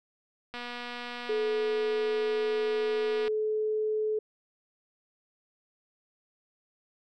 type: click train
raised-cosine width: 0.3 ms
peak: -23 dBFS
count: 664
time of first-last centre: 0.54-3.28 s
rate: 242 Hz
type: tone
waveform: sine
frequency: 430.6 Hz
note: A4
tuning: 37 cents flat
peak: -26 dBFS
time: 1.29-4.19 s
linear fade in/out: 5 ms
effects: none